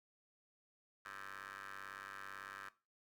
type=ring-modulated tone; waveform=15% pulse; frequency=98 Hz; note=G2; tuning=in tune; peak=-39 dBFS; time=1.05-2.69 s; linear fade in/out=5 ms; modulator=1440 Hz; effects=noise-tail reverb RT60 0.3 s tail -17 dB re dry